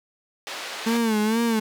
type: band-pass noise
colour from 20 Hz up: white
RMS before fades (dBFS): -34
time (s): 0.47-0.97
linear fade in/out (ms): 0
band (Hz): 440 to 3800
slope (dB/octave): 12
type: tone with vibrato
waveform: 35% pulse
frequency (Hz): 222.3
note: A3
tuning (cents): +18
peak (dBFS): -18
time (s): 0.86-1.6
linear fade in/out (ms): 10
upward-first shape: sine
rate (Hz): 2.2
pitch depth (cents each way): 92
effects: none